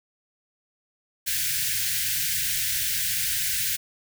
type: band-stop noise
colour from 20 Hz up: white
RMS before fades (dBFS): -26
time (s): 1.26-3.77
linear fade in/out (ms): 20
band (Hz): 170 to 1500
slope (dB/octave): 96
effects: none